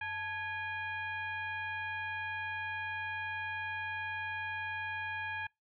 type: tone with frequency modulation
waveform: sine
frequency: 1661.2 Hz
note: G#6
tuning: in tune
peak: -35 dBFS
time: 0.01-5.47 s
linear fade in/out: 5 ms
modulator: 784 Hz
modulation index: 1.1
effects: noise-tail reverb RT60 0.2 s tail -25 dB re dry